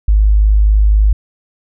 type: tone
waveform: sine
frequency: 51.91 Hz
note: G#1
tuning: in tune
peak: -6 dBFS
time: 0.08-1.13 s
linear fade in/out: 5 ms
effects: none